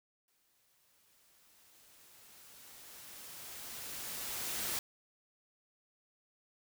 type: noise with exponential growth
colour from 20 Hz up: white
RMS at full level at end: -36 dBFS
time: 0.28-4.79 s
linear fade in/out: 1 ms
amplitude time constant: 980 ms
effects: none